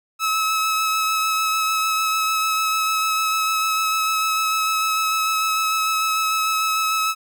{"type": "tone with vibrato", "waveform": "sawtooth", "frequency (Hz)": 1293, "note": "E6", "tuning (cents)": -34, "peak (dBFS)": -15, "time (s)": [0.19, 7.15], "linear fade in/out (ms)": 50, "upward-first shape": "sine", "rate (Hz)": 6.7, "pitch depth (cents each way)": 13, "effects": []}